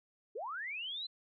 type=linear sweep; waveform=sine; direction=up; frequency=370 to 4111 Hz; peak=-38 dBFS; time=0.35-1.07 s; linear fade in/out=10 ms; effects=none